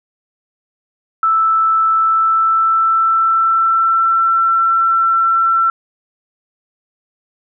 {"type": "tone with pitch glide", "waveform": "sine", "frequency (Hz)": [1318.5, 1345.4], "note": ["E6", "E6"], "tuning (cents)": [0, 35], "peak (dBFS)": -10, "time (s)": [1.23, 5.7], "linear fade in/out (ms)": 2, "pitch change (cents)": 35, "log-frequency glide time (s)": [1.92, 4.36], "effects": []}